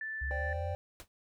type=tone; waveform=sine; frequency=1760 Hz; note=A6; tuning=in tune; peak=-36 dBFS; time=0.01-0.53 s; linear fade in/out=2 ms
type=linear sweep; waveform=sine; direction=up; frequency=65.41 to 89 Hz; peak=-34 dBFS; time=0.21-0.75 s; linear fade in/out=10 ms
type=chord; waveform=triangle; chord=C suspended second; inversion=none; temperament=equal; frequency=523.3 / 587.3 / 784 Hz; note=C5 / D5 / G5; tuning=0 / 0 / 0 cents; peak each=-41 / -38 / -40 dBFS; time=0.31-0.75 s; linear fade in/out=0 ms
type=noise with exponential decay; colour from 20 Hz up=pink; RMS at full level=-42 dBFS; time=1-1.08 s; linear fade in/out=0 ms; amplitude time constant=17 ms
effects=none